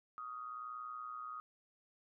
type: tone with amplitude modulation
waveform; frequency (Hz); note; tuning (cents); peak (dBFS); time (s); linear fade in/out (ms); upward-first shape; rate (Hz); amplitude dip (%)
sine; 1248; D#6; +5; -40; 0.18-1.4; 0; sine; 121; 65
effects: none